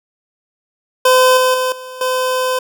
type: tone with level steps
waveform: 25% pulse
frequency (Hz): 511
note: C5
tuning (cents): -41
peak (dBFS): -4 / -7 / -11 / -25 / -11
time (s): 1.05-2.59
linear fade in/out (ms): 5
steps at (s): 1.37 / 1.54 / 1.72 / 2.01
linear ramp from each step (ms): 2
effects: none